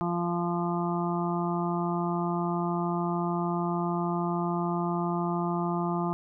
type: harmonic tone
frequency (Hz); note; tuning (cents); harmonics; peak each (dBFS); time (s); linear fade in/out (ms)
173.2; F3; -14; 1 / 2 / 4 / 5 / 6 / 7; -29 / -32 / -35 / -36 / -37 / -37; 0.01-6.13; 0
effects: none